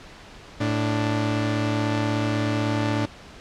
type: tone pair together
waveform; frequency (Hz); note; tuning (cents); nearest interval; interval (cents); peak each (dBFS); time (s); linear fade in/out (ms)
sawtooth; 110 / 293.7; A2 / D4; 0 / 0; octave + perfect fourth; 1700; -20 / -21; 0.6-3.06; 10
effects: pink hiss -44 dBFS RMS until 3.4 s + low-pass 5000 Hz 12 dB/octave